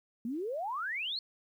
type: exponential sweep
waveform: sine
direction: up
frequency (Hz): 220 to 4435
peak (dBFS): -33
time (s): 0.25-1.19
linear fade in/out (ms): 2
effects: 11-bit